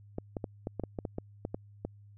clicks, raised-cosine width 2 ms, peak -21 dBFS, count 12, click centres 0.184 / 0.368 / 0.442 / 0.671 / 0.797 / 0.837 / 0.988 / 1.052 / 1.184 / 1.451 / 1.545 / 1.85 s, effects added 102 Hz sine -52 dBFS peak until 2.17 s

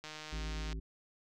click train, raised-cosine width 0.2 ms, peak -28 dBFS, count 107, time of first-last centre 0.04-0.728 s, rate 154 Hz
harmonic tone, 54.3 Hz, A1, 22 cents flat, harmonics 1 / 3 / 5 / 7, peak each -37 / -47 / -51 / -54 dBFS, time 0.32-0.8 s, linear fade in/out 10 ms
effects none

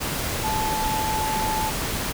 sine tone in noise, 870 Hz, A5, 20 cents flat, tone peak -24 dBFS, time 0.43-1.71 s, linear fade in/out 20 ms, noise pink, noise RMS -27 dBFS, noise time 0-2.13 s, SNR 0 dB, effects none

